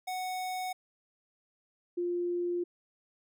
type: tone pair in turn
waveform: square / sine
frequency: 740 / 350.6 Hz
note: F#5 / F4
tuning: 0 / +7 cents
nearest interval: octave + minor second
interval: 1293 cents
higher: first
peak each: -34 / -29 dBFS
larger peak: second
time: 0.07-0.73 / 1.97-2.64 s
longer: second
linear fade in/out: 10 ms
effects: none

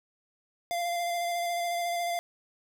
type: tone with vibrato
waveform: square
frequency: 693 Hz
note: F5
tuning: 14 cents flat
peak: -29 dBFS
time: 0.71-2.19 s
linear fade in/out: 0 ms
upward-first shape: square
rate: 14 Hz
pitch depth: 14 cents each way
effects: 11-bit

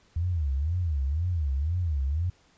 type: tone with vibrato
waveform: sine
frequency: 77.78 Hz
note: D#2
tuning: in tune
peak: -24 dBFS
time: 0.16-2.3 s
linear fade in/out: 5 ms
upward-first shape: sine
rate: 2 Hz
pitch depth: 260 cents each way
effects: pink hiss -62 dBFS RMS until 2.57 s + resampled to 16000 Hz

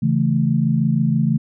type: chord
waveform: sine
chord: A major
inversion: first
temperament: equal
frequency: 138.59 / 164.81 / 220 Hz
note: C#3 / E3 / A3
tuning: 0 / 0 / 0 cents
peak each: -19 dBFS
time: 0.02-1.38 s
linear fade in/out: 10 ms
effects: none

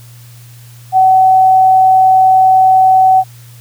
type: tone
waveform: sine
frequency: 755 Hz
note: F#5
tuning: 35 cents sharp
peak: -4 dBFS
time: 0.92-3.24 s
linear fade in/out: 50 ms
effects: added 119 Hz sine -34 dBFS peak until 3.6 s + white hiss -43 dBFS RMS until 3.6 s

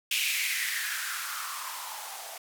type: noise with band-pass filter sweep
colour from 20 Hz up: violet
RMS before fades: -33 dBFS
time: 0.11-2.38 s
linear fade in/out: 5 ms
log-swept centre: 2700 to 670 Hz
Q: 5
effects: none

